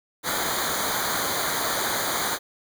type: noise with comb filter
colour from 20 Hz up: pink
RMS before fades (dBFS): -26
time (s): 0.23-2.39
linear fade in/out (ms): 50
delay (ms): 0.37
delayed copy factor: -1
effects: none